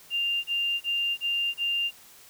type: tone bursts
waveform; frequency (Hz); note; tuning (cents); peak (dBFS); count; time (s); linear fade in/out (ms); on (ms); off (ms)
sine; 2794; F7; 0; -24; 5; 0.1-1.912; 50; 340; 28
effects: white hiss -52 dBFS RMS until 2.29 s